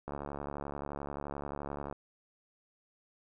click train, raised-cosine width 1 ms, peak -25 dBFS, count 133, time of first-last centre 0.08-1.926 s, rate 71.5 Hz, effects none

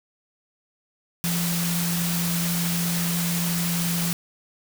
sine tone in noise, 171.6 Hz, F3, 30 cents flat, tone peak -24 dBFS, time 1.24-4.13 s, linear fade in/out 0 ms, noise white, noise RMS -28 dBFS, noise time 1.24-4.13 s, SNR +1 dB, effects none

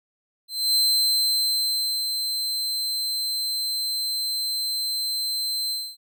40% pulse tone with ADSR envelope, 4100 Hz, C8, 36 cents flat, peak -16 dBFS, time 0.48-5.97 s, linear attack 270 ms, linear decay 1300 ms, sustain -7 dB, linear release 260 ms, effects none

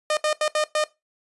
sawtooth tone bursts at uneven times, 610 Hz, D#5, 34 cents flat, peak -16 dBFS, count 5, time 0.1-0.17 / 0.24-0.33 / 0.41-0.48 / 0.55-0.64 / 0.75-0.84 s, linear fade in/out 2 ms, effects noise-tail reverb RT60 0.2 s tail -18 dB re dry + resampled to 24000 Hz

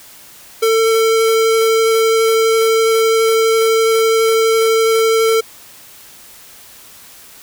square tone with vibrato, 448.5 Hz, A4, 33 cents sharp, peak -11 dBFS, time 0.62-5.41 s, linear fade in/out 10 ms, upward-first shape triangle, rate 12 Hz, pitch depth 10 cents each way, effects white hiss -40 dBFS RMS until 7.42 s

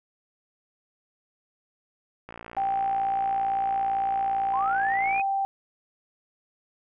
click train, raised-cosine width 0.5 ms, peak -25 dBFS, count 169, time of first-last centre 2.29-5.197 s, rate 57.8 Hz
sine tone, 784 Hz, G5, in tune, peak -23 dBFS, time 2.57-5.45 s, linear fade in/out 0 ms
sine linear sweep, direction up, 977 to 2536 Hz, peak -27 dBFS, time 4.53-5.22 s, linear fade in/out 10 ms
effects none

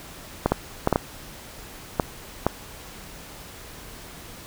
clicks, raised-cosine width 1 ms, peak -4 dBFS, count 7, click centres 0.46 / 0.52 / 0.874 / 0.927 / 0.959 / 1.998 / 2.466 s, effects pink hiss -42 dBFS RMS until 4.46 s

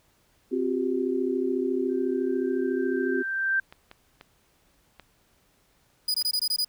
sine chord, C suspended fourth, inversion none, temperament equal with one note detuned, 261.6 / 358 / 392 Hz, C4 / F4 / G4, 0 / +43 / 0 cents, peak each -28 dBFS, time 0.51-3.23 s, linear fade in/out 20 ms
sine tone with exponential growth, 1568 Hz, G6, in tune, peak -20 dBFS, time 1.89-3.6 s, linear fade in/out 5 ms, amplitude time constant 370 ms
clicks, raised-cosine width 0.3 ms, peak -28 dBFS, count 5, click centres 3.725 / 3.914 / 4.211 / 4.997 / 6.216 s
40% pulse tone bursts, 4939 Hz, D#8, 14 cents flat, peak -22 dBFS, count 7, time 6.08-6.647 s, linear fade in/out 5 ms, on 63 ms, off 21 ms
effects pink hiss -65 dBFS RMS until 6.68 s

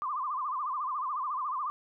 sine tone with vibrato, 1108.7 Hz, C#6, in tune, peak -30 dBFS, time 0.02-1.7 s, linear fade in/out 0 ms, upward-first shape sine, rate 14 Hz, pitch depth 170 cents each way, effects none

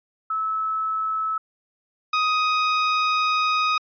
sine / sawtooth tone pair in turn, 1301 / 1252.1 Hz, E6 / D#6, -23 / +11 cents, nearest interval minor second, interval 66 cents, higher first, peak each -22 / -15 dBFS, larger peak second, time 0.3-1.38 / 2.13-3.78 s, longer second, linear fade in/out 5 ms, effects resampled to 11025 Hz

